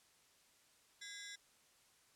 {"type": "ring-modulated tone", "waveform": "15% pulse", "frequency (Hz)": 1836, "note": "A#6", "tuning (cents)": -27, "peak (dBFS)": -39, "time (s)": [1.01, 1.36], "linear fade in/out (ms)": 10, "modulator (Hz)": 199, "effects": ["white hiss -70 dBFS RMS until 2.15 s", "low-pass 10000 Hz 12 dB/octave"]}